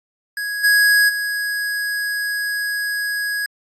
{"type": "tone with level steps", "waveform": "square", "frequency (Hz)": 1661.2, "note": "G#6", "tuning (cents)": 0, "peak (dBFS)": [-23, -12, -21], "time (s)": [0.37, 3.46], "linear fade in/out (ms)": 2, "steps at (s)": [0.63, 1.08], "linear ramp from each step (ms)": 20, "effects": ["AAC 64 kbps"]}